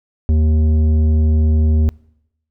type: tone with tanh clipping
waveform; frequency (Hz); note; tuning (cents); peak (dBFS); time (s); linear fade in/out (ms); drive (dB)
triangle; 77.78; D#2; 0; -12; 0.29-1.89; 0; 14
effects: noise-tail reverb RT60 0.8 s tail -24 dB re dry